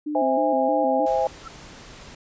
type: tone with vibrato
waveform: sine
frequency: 281 Hz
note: C#4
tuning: 24 cents sharp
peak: -25 dBFS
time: 0.06-1.06 s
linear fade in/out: 10 ms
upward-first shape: square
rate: 3.2 Hz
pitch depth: 110 cents each way
type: chord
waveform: sine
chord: C augmented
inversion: none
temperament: just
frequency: 523.3 / 654.1 / 817.6 Hz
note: C5 / E5 / G#5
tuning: 0 / -14 / -27 cents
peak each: -23 / -24 / -23 dBFS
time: 0.15-1.27 s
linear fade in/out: 2 ms
type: noise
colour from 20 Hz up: pink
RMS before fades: -43 dBFS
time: 1.06-2.15 s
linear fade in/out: 5 ms
type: tone with exponential growth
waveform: sine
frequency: 1337 Hz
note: E6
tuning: 24 cents sharp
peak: -31 dBFS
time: 1.4-1.48 s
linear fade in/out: 5 ms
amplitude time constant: 16 ms
effects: resampled to 16000 Hz